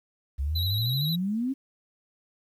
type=exponential sweep; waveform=sine; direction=up; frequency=65.41 to 277.2 Hz; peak=-25 dBFS; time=0.38-1.54 s; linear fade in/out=20 ms
type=tone with vibrato; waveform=square; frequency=3923 Hz; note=B7; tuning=12 cents flat; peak=-29 dBFS; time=0.55-1.16 s; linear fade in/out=10 ms; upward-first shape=square; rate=13 Hz; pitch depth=39 cents each way
effects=10-bit